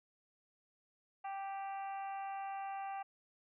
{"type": "harmonic tone", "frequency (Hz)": 392, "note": "G4", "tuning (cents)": 0, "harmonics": [2, 3, 4, 5, 6, 7], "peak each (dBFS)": [-40, -51, -56, -58, -59, -58], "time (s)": [1.24, 3.03], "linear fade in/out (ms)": 10, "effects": []}